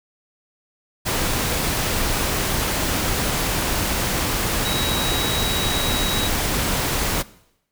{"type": "tone in noise", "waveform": "sine", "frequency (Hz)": 3844, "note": "B7", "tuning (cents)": -48, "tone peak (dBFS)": -25, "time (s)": [4.64, 6.29], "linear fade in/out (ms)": 20, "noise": "pink", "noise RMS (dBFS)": -22, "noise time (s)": [1.05, 7.23], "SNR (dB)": -6, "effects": ["noise-tail reverb RT60 0.8 s tail -20 dB re dry"]}